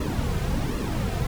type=noise with flanger; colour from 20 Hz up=brown; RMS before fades=-26 dBFS; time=0-1.27 s; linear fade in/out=5 ms; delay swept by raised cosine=1.3 to 3.6 ms; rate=1.3 Hz; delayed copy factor=-0.75; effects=none